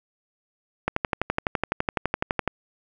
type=click train; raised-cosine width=0.5 ms; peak=-7 dBFS; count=20; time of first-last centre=0.88-2.477 s; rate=11.9 Hz; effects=none

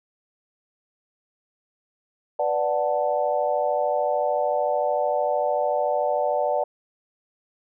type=chord; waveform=sine; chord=B minor seventh; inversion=none; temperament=equal; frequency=493.9 / 587.3 / 740 / 880 Hz; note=B4 / D5 / F#5 / A5; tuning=0 / 0 / 0 / 0 cents; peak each=-28 / -23 / -26 / -29 dBFS; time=2.39-6.64 s; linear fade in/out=5 ms; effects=none

